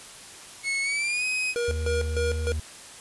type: tone with pitch glide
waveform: 40% pulse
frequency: 2193 to 2519 Hz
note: C#7 to D#7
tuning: -19 to +21 cents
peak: -24 dBFS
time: 0.63-1.55 s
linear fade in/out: 50 ms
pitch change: +240 cents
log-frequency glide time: 0.82-1.25 s
type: tone with tremolo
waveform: square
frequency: 476 Hz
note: A#4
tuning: 36 cents sharp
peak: -25 dBFS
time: 1.56-2.52 s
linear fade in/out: 0 ms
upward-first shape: square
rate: 3.3 Hz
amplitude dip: 75%
type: tone with vibrato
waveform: triangle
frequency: 77.78 Hz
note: D#2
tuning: in tune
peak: -24 dBFS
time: 1.68-2.6 s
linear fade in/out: 5 ms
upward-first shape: sine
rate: 1.8 Hz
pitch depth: 11 cents each way
effects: white hiss -44 dBFS RMS until 3 s + resampled to 24000 Hz